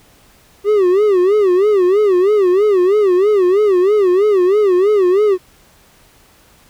triangle tone with vibrato, 390 Hz, G4, 9 cents flat, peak -7 dBFS, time 0.64-5.38 s, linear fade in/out 50 ms, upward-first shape sine, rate 3.1 Hz, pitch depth 160 cents each way, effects pink hiss -49 dBFS RMS until 6.69 s

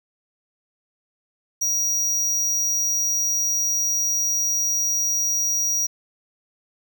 square tone, 5750 Hz, F8, 50 cents sharp, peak -20 dBFS, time 1.61-5.87 s, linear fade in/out 10 ms, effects 9-bit

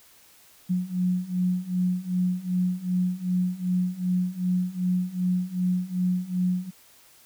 sine beating tone pair, 180 / 182.6 Hz, F#3 / F#3, -47 / -23 cents, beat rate 2.6 Hz, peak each -27 / -25 dBFS, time 0.69-6.71 s, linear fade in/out 20 ms, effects white hiss -55 dBFS RMS until 7.25 s

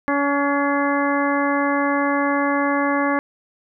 harmonic tone with a mistuned harmonic, 282.8 Hz, C#4, 35 cents sharp, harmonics 1 / 2 / 3 / 4 / 5 / 6 / 7, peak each -21 / -24 / -26 / -24 / -32 / -26 / -30 dBFS, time 0.08-3.19 s, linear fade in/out 0 ms, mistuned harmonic 7, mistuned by +65 cents, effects none

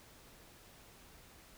silence, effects pink hiss -59 dBFS RMS until 1.57 s

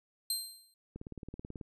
20% pulse tone with exponential decay, 4158 Hz, C8, 12 cents flat, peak -23 dBFS, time 0.3-0.74 s, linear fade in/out 2 ms, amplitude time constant 94 ms
click train, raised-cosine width 3 ms, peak -30 dBFS, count 13, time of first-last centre 0.96-1.612 s, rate 18.4 Hz
effects resampled to 32000 Hz

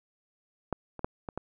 clicks, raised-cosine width 1 ms, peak -15 / -26 / -14 / -22 / -20 dBFS, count 5, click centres 0.727 / 0.993 / 1.045 / 1.288 / 1.376 s, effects none

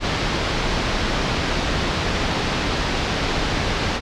pink low-pass noise, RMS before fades -22 dBFS, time 0-4.01 s, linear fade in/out 50 ms, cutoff 5100 Hz, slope 24 dB/octave, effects none

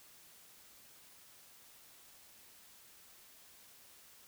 silence, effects white hiss -60 dBFS RMS until 4.27 s

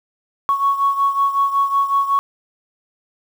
sine beating tone pair, 1108.7 / 1114.1 Hz, C#6 / C#6, 0 / +8 cents, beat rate 5.4 Hz, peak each -15 / -20 dBFS, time 0.49-2.19 s, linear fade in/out 0 ms, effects tanh soft clip ceiling -7 dBFS + 7-bit

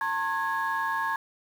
sine tone cluster, 900 / 1078 / 1663 Hz, A5 / C#6 / G#6, +39 / -49 / +2 cents, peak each -29 dBFS, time 0.01-1.16 s, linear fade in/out 2 ms, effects tanh soft clip ceiling -20 dBFS + 8-bit

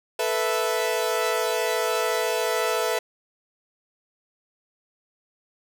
sawtooth chord, A suspended second, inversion none, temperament equal, 440 / 493.9 / 659.3 Hz, A4 / B4 / E5, 0 / 0 / 0 cents, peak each -23 dBFS, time 0.19-2.99 s, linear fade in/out 5 ms, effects none

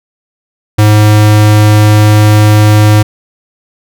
square tone, 105.9 Hz, G#2, 34 cents sharp, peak -3 dBFS, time 0.78-3.03 s, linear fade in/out 10 ms, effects none

